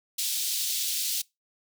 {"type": "high-pass noise", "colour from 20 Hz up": "pink", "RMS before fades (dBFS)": -29, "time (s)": [0.18, 1.22], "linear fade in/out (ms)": 10, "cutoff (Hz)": 3400, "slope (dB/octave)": 24, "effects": ["noise-tail reverb RT60 0.2 s tail -23 dB re dry"]}